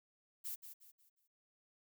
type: noise with echo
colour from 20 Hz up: violet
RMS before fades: -43 dBFS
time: 0.44-0.56 s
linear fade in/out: 20 ms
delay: 180 ms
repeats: 4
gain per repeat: -9 dB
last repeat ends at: 1.28 s
effects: none

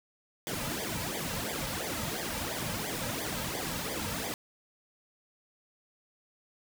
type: noise with flanger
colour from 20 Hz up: pink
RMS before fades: -35 dBFS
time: 0.47-4.34 s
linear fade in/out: 0 ms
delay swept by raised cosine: 0.72 to 2.82 ms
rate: 2.9 Hz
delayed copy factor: -0.95
effects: none

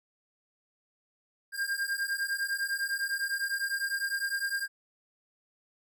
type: beating tone pair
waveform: square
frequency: 1600 / 1609.9 Hz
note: G6 / G6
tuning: +35 / +46 cents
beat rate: 9.9 Hz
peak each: -34 / -33 dBFS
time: 1.52-4.68 s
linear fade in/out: 50 ms
effects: none

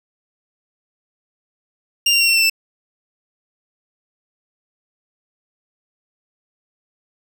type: tone with pitch steps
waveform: 25% pulse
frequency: 2794 / 2767 / 2740 / 2713 / 2686 / 2660 Hz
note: F7 / F7 / F7 / E7 / E7 / E7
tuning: 0 / -17 / -34 / +49 / +32 / +15 cents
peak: -9 dBFS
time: 2.06-2.498 s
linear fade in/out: 5 ms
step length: 73 ms
effects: none

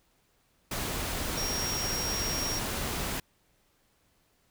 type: tone in noise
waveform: sine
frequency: 5600 Hz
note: F8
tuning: 4 cents sharp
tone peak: -32 dBFS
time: 1.37-2.59 s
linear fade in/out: 5 ms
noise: pink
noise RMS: -33 dBFS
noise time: 0.71-3.2 s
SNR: -2 dB
effects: pink hiss -69 dBFS RMS until 4.5 s

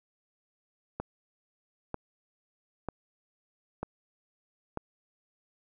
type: click train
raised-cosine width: 1 ms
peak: -19 dBFS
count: 5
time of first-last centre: 1-4.774 s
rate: 1.06 Hz
effects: none

